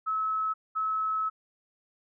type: tone pair in turn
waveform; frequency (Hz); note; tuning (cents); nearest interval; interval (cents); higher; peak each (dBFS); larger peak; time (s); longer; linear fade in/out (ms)
sine; 1294 / 1294; E6 / E6; -32 / -32; unison; 0; neither; -26; neither; 0.06-0.54 / 0.75-1.3; second; 20
effects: none